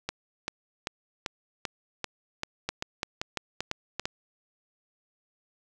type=two click trains; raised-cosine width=0.2 ms; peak=-12 / -13 dBFS; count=5 / 11; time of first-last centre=2.69-4.055 / 0.09-3.996 s; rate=2.93 / 2.56 Hz; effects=none